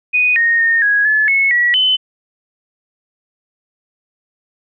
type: tone with pitch steps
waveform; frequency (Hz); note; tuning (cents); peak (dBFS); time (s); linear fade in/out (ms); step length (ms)
sine; 2484 / 1856 / 1836 / 1659 / 1722 / 2193 / 1931 / 3034; D#7 / A#6 / A#6 / G#6 / A6 / C#7 / B6 / F#7; -3 / -8 / -27 / -2 / -38 / -19 / -39 / +43; -10; 0.13-1.97; 20; 230
effects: none